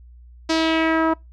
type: tone with low-pass filter sweep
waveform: sawtooth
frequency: 322.7 Hz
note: E4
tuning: 37 cents flat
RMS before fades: -19 dBFS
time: 0.49-1.14 s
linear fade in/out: 10 ms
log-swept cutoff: 5400 to 1100 Hz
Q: 2.2
effects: noise-tail reverb RT60 0.2 s tail -25 dB re dry + added 60 Hz sine -42 dBFS peak until 1.32 s